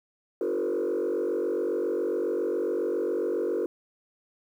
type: tone with frequency modulation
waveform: sine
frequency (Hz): 411.7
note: G#4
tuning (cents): -15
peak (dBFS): -23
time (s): 0.41-3.66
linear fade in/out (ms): 2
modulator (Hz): 47.3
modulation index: 1.9
effects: tanh soft clip ceiling -23 dBFS + 10-bit